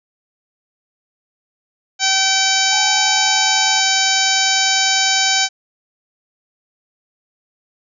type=harmonic tone; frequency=770 Hz; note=G5; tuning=31 cents flat; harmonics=1 / 2 / 3 / 4 / 5 / 6 / 7 / 8 / 9; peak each=-22 / -22 / -22 / -22 / -22 / -22 / -22 / -22 / -22 dBFS; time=1.99-5.49 s; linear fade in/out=50 ms
type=tone with pitch glide; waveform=triangle; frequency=840 to 855.7 Hz; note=G#5 to A5; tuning=+19 to -48 cents; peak=-21 dBFS; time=2.71-3.81 s; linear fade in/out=20 ms; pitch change=+33 cents; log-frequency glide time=2.91-3.51 s
effects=none